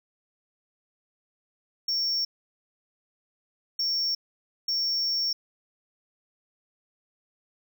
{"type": "tone bursts at uneven times", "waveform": "triangle", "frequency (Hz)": 5480, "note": "F8", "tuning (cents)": -34, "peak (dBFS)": -23, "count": 3, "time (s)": [[1.88, 2.25], [3.79, 4.15], [4.68, 5.33]], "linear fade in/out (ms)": 5, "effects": []}